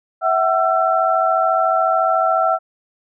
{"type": "tone cluster", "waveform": "sine", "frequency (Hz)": [656, 750, 1341], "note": ["E5", "F#5", "E6"], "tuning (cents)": [-9, 23, 29], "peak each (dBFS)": -18, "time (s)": [0.21, 2.59], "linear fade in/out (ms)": 50, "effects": []}